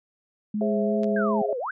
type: tone with vibrato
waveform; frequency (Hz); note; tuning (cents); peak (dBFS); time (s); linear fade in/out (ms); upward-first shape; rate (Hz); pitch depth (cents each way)
sine; 209.4; G#3; +15; -24; 0.54-1.42; 5; sine; 2.8; 27
type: chord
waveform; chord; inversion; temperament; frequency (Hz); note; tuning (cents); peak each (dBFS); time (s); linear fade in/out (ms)
sine; Ab augmented; none; equal with one note detuned; 415.3 / 534.9 / 659.3; Ab4 / C5 / E5; 0 / +38 / 0; -27 / -31 / -27; 0.61-1.53; 2
type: clicks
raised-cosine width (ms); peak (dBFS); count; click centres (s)
0.2; -25 / -29; 2; 1.034 / 1.043
type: exponential two-way sweep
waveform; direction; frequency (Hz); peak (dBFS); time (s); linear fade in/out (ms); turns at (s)
sine; down then up; 1661.2 to 467.5 to 1661.2; -27; 1.16-1.71; 5; 1.59
effects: none